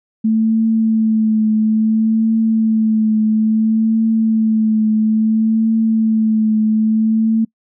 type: tone with vibrato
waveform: sine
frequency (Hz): 220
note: A3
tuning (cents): 0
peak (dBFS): -11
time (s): 0.24-7.45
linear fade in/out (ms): 10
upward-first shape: triangle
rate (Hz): 0.59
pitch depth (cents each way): 30
effects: noise-tail reverb RT60 0.1 s tail -26 dB re dry